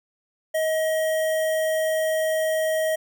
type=tone with notch filter; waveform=square; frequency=633 Hz; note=D#5; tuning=30 cents sharp; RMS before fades=-23 dBFS; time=0.54-2.96 s; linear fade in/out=10 ms; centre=4400 Hz; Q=1.2; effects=none